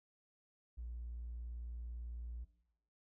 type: tone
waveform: triangle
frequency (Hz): 59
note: A#1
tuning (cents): +22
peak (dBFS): -39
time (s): 0.77-2.45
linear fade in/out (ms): 20
effects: noise-tail reverb RT60 0.8 s tail -19 dB re dry + tanh soft clip ceiling -40 dBFS